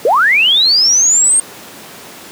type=linear sweep; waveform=sine; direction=up; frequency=407.6 to 8690 Hz; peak=-7 dBFS; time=0.05-1.4 s; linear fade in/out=2 ms; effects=pink hiss -33 dBFS RMS until 2.31 s + high-pass 200 Hz 12 dB/octave